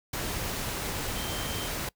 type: tone in noise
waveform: sine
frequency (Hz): 3136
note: G7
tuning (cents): 0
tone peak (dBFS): -40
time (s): 1.16-1.68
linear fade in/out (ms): 5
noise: pink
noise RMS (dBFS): -33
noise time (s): 0.13-1.89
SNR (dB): -10
effects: noise-tail reverb RT60 0.1 s tail -22 dB re dry